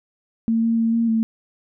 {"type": "tone with pitch steps", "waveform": "sine", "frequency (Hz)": [226.8, 228.8, 227.3, 230.7, 224.2], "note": ["A#3", "A#3", "A#3", "A#3", "A3"], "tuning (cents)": [-47, -32, -43, -18, 33], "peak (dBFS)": -16, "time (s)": [0.48, 1.23], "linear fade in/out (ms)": 0, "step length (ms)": 150, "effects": []}